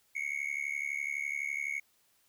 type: tone with amplitude modulation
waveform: triangle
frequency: 2203 Hz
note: C#7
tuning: 11 cents flat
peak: -27 dBFS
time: 0.15-1.8 s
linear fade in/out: 10 ms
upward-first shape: sine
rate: 71.9 Hz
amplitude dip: 95%
effects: white hiss -70 dBFS RMS until 2.28 s